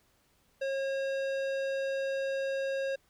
sine tone with tanh clipping, 542 Hz, C#5, 39 cents flat, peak -32 dBFS, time 0.61-2.96 s, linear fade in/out 10 ms, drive 16 dB, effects pink hiss -69 dBFS RMS until 3.09 s

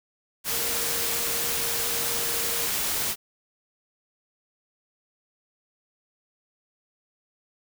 sine tone in noise, 466.2 Hz, A#4, in tune, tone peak -38 dBFS, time 0.48-2.69 s, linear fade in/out 50 ms, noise white, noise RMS -27 dBFS, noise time 0.44-3.16 s, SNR -14 dB, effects none

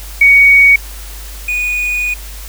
sine / triangle tone pair in turn, 2241 / 2467 Hz, C#7 / D#7, +18 / -15 cents, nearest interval major second, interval 167 cents, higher second, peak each -3 / -12 dBFS, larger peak first, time 0.21-0.76 / 1.48-2.14 s, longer second, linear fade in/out 5 ms, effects added 50 Hz sine -27 dBFS peak until 2.48 s + white hiss -33 dBFS RMS until 2.48 s

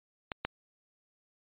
clicks, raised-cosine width 0.3 ms, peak -18 / -14 dBFS, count 2, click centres 0.318 / 0.45 s, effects resampled to 8000 Hz

